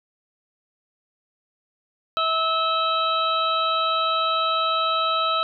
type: harmonic tone with a mistuned harmonic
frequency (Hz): 650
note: E5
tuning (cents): -24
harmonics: 1 / 2 / 4 / 5 / 6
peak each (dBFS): -28 / -21 / -33 / -31 / -28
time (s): 2.17-5.43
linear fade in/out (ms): 0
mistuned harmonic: 5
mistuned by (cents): -63
effects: none